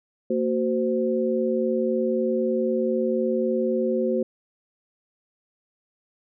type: tone cluster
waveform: sine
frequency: 229.9 / 373.1 / 517 Hz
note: A#3 / F#4 / C5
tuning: -24 / +14 / -21 cents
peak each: -25 dBFS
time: 0.3-4.23 s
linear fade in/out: 5 ms
effects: none